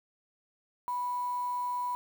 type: tone with quantisation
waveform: sine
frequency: 985 Hz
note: B5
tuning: 5 cents flat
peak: -30 dBFS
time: 0.88-1.95 s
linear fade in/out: 0 ms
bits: 8
effects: none